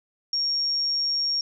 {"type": "tone", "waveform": "sine", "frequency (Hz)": 5550, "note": "F8", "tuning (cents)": -12, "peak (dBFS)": -22, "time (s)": [0.33, 1.41], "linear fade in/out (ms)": 2, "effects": []}